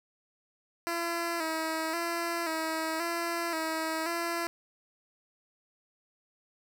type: tone with vibrato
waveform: 10% pulse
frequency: 329.6 Hz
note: E4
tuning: in tune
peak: -22 dBFS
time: 0.87-4.47 s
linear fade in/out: 0 ms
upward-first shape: square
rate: 0.94 Hz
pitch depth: 50 cents each way
effects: none